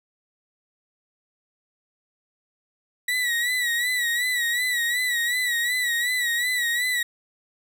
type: tone with vibrato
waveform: 35% pulse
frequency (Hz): 1938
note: B6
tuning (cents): -33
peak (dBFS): -20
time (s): 3.08-7.03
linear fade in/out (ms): 5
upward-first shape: sine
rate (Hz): 2.7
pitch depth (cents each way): 66
effects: none

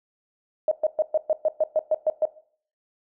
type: tone bursts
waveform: sine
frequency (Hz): 622.3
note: D#5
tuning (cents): 0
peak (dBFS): -17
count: 11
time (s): 0.68-2.254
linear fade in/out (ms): 2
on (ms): 34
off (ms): 120
effects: noise-tail reverb RT60 0.5 s tail -17 dB re dry

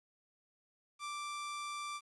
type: tone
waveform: sawtooth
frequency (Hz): 1174.7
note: D6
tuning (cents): 0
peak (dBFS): -36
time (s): 0.99-2.01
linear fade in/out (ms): 50
effects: resampled to 24000 Hz + 11-bit

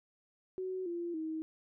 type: tone with pitch steps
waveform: sine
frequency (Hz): 373 / 344 / 317.3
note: F#4 / F4 / D#4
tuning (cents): +14 / -26 / +34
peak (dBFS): -35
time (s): 0.58-1.42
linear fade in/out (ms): 0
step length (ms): 280
effects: none

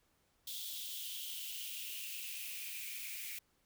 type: noise with high-pass filter sweep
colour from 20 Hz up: blue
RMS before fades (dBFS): -44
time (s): 0.47-3.39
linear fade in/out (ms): 5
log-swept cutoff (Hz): 3500 to 2200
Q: 6.2
effects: pink hiss -75 dBFS RMS until 3.65 s

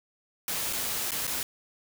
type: noise with dropouts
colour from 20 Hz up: white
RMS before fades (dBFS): -31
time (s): 0.48-1.43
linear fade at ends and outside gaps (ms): 1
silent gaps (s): 0.728-0.732 / 1.108-1.118 / 1.269-1.276
effects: none

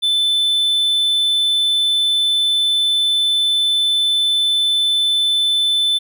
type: tone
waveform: triangle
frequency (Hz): 3520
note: A7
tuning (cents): 0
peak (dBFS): -12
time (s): 0.02-5.99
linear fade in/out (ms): 20
effects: none

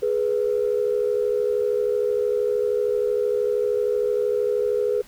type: tone pair together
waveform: sine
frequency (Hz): 418.7 / 491.7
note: G#4 / B4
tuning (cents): +14 / -8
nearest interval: minor third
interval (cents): 278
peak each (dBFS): -21 / -22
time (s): 0.02-5.02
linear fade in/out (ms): 10
effects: tanh soft clip ceiling -12 dBFS + pink hiss -50 dBFS RMS until 5.07 s

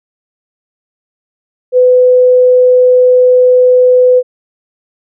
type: tone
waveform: sine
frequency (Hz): 502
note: B4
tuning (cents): +28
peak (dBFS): -3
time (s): 1.72-4.23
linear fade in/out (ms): 50
effects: none

